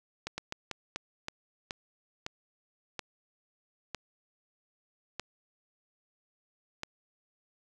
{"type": "slowing click train", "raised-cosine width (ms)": 0.2, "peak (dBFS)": -18, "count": 12, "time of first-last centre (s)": [0.27, 6.834], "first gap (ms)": 110, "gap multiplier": 1.31, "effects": []}